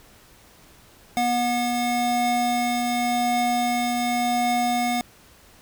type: tone pair together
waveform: square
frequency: 242.3 / 726 Hz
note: B3 / F#5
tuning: -33 / -33 cents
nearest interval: octave + perfect fifth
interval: 1900 cents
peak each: -26 / -23 dBFS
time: 1.17-5.01 s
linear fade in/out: 0 ms
effects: pink hiss -52 dBFS RMS until 5.61 s